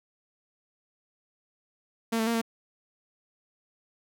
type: tone with pitch steps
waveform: sawtooth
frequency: 227.9 / 222.3 / 232.1 / 227.6 Hz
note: A#3 / A3 / A#3 / A#3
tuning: -39 / +18 / -7 / -41 cents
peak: -21 dBFS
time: 2.12-2.416 s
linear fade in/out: 10 ms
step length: 74 ms
effects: none